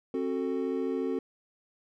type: chord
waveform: triangle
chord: F# diminished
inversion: second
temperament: just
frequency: 266.4 / 370 / 444 Hz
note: C4 / F#4 / A4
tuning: +31 / 0 / +16 cents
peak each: -30 / -31 / -31 dBFS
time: 0.14-1.19 s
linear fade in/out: 2 ms
effects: none